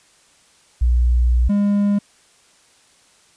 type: tone pair in turn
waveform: sine / triangle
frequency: 60.4 / 203.2 Hz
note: B1 / G#3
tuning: -38 / -38 cents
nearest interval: octave + major sixth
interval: 2100 cents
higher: second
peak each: -12 dBFS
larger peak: neither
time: 0.81-1.49 / 1.49-1.99 s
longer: first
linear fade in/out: 10 ms
effects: white hiss -54 dBFS RMS until 3.36 s + resampled to 22050 Hz